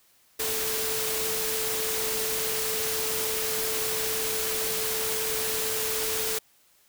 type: tone in noise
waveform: sine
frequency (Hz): 440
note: A4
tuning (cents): 0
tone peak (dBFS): -33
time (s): 0.39-6.39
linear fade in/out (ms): 10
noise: white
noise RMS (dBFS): -29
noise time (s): 0.39-6.39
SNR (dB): -7
effects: white hiss -62 dBFS RMS until 6.88 s